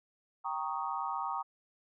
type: chord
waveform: sine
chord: Eb dominant seventh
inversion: first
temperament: equal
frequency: 784 / 932.3 / 1108.7 / 1244.5 Hz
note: G5 / Bb5 / Db6 / Eb6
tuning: 0 / 0 / 0 / 0 cents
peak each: -39 / -37 / -39 / -39 dBFS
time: 0.44-1.43 s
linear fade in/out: 20 ms
effects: none